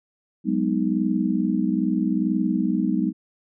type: chord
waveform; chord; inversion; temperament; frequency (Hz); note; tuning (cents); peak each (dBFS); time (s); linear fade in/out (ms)
sine; G# minor seventh; third; just; 186.89 / 207.7 / 249.2 / 311.5; F#3 / G#3 / B3 / D#4; +18 / 0 / +16 / +2; -25; 0.44-3.13; 50
effects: none